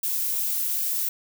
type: noise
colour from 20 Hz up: violet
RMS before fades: -26 dBFS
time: 0.03-1.09 s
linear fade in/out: 5 ms
effects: none